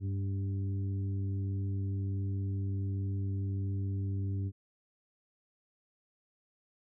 harmonic tone with a mistuned harmonic, 98 Hz, G2, in tune, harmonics 1 / 2 / 3 / 4, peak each -31 / -44 / -44 / -51 dBFS, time 0-4.52 s, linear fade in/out 50 ms, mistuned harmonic 3, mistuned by -20 cents, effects none

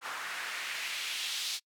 white noise with band-pass filter sweep, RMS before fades -37 dBFS, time 0.01-1.6 s, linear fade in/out 50 ms, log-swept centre 1200 to 4200 Hz, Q 1.7, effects noise-tail reverb RT60 0.1 s tail -26 dB re dry

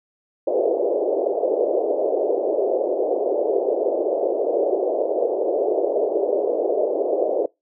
pink band-pass noise, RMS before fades -21 dBFS, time 0.47-7.46 s, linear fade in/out 5 ms, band 370 to 640 Hz, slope 48 dB/octave, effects noise-tail reverb RT60 0.2 s tail -24 dB re dry

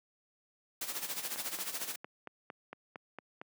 white noise with tremolo, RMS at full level -36 dBFS, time 0.81-1.96 s, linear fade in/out 5 ms, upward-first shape sine, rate 14 Hz, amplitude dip 70%
click train, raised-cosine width 0.5 ms, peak -28 dBFS, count 10, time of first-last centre 1.36-3.415 s, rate 4.38 Hz
effects high-pass 200 Hz 12 dB/octave

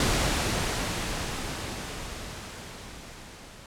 pink noise with level ramp, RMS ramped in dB -24 to -47 dBFS, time 0-3.66 s, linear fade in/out 2 ms, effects low-pass 9000 Hz 12 dB/octave

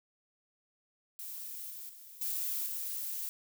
violet noise with level steps, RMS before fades -43 / -45 / -52 / -35 / -38 dBFS, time 1.19-3.29 s, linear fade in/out 0 ms, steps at 1.7 / 1.89 / 2.21 / 2.66 s, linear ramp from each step 5 ms, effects none

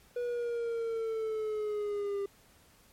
triangle linear sweep, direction down, 487.7 to 397 Hz, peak -29 dBFS, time 0.16-2.26 s, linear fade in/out 5 ms, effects pink hiss -62 dBFS RMS until 2.92 s + MP3 64 kbps

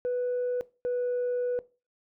sine tone pair in turn, 493.9 / 491.9 Hz, B4 / B4, 0 / -7 cents, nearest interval unison, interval 7 cents, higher first, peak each -24 dBFS, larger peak neither, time 0.05-0.61 / 0.85-1.59 s, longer second, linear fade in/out 0 ms, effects noise-tail reverb RT60 0.3 s tail -20 dB re dry + tanh soft clip ceiling -24 dBFS

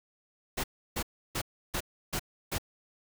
pink noise bursts, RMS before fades -32 dBFS, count 6, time 0.57-2.584 s, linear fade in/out 10 ms, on 69 ms, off 320 ms, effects none

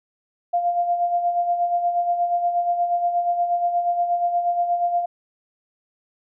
sine tone with tremolo, 698.5 Hz, F5, in tune, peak -16 dBFS, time 0.53-5.06 s, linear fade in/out 10 ms, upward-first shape sine, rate 8.4 Hz, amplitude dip 55%, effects none

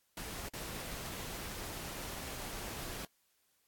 pink noise with dropouts, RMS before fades -43 dBFS, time 0.17-3.05 s, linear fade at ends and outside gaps 2 ms, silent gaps 0.486-0.535 s, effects white hiss -75 dBFS RMS until 3.67 s + AAC 64 kbps

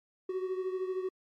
triangle beating tone pair, 371.3 / 384.3 Hz, F#4 / G4, +6 / -34 cents, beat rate 13 Hz, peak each -31 / -37 dBFS, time 0.29-1.09 s, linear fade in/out 5 ms, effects AAC 64 kbps

